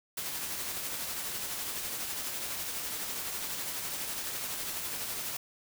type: noise with tremolo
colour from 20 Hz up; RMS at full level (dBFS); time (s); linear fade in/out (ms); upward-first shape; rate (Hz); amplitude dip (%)
white; -35; 0.17-5.37; 5; triangle; 12; 35
effects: none